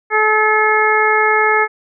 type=harmonic tone; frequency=430.6 Hz; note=A4; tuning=37 cents flat; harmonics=1 / 2 / 3 / 4 / 5; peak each=-17 / -17 / -17 / -17 / -17 dBFS; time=0.1-1.68 s; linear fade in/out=50 ms; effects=none